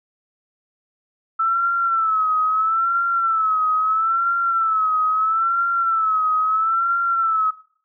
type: tone with vibrato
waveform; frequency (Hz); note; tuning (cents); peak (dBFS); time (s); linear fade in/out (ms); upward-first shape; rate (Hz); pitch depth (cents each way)
sine; 1318.5; E6; 0; -16; 1.39-7.51; 10; sine; 0.76; 77
effects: noise-tail reverb RT60 0.5 s tail -18 dB re dry